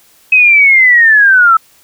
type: linear sweep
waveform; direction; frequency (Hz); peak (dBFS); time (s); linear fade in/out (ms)
sine; down; 2560 to 1300; -3; 0.32-1.57; 5
effects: white hiss -47 dBFS RMS until 1.83 s